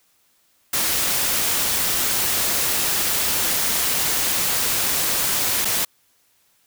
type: noise with dropouts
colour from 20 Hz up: white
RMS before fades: -21 dBFS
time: 0.73-5.85 s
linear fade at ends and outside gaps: 5 ms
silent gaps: 5.648-5.652 s
effects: white hiss -62 dBFS RMS until 6.66 s